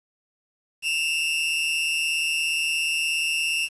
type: tone pair together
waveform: 40% pulse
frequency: 2637 / 2794 Hz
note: E7 / F7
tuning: 0 / 0 cents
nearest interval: minor second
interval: 100 cents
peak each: -24 dBFS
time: 0.82-3.69 s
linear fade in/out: 50 ms
effects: resampled to 24000 Hz + 8-bit